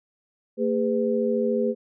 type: tone cluster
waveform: sine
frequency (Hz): 228.4 / 408.1 / 502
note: A#3 / G#4 / B4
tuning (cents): -35 / -30 / +28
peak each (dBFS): -25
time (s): 0.57-1.75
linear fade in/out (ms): 50
effects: none